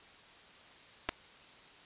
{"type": "clicks", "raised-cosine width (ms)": 0.3, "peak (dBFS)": -16, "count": 2, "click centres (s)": [1.089, 1.092], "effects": ["white hiss -56 dBFS RMS until 1.85 s", "resampled to 8000 Hz"]}